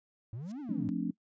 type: exponential two-way sweep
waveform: triangle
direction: up then down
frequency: 103.83 to 308.5 to 103.83 Hz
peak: -36 dBFS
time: 0.33-0.89 s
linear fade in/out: 0 ms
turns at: 0.6 s
type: noise with exponential growth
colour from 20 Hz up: blue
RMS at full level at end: -47 dBFS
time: 0.4-0.52 s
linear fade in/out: 5 ms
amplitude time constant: 25 ms
type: chord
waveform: sine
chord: D minor seventh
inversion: first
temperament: just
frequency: 176.2 / 220.2 / 264.3 / 293.7 Hz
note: F3 / A3 / C4 / D4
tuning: +16 / +2 / +18 / 0 cents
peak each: -36 dBFS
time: 0.69-1.11 s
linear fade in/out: 5 ms
effects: noise-tail reverb RT60 0.1 s tail -21 dB re dry + resampled to 16000 Hz